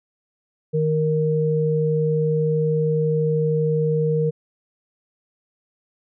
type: tone pair together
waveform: sine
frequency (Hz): 155.58 / 466.2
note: D#3 / A#4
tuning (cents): 0 / 0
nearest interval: octave + perfect fifth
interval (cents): 1900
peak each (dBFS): -20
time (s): 0.73-4.31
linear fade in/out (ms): 20
effects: none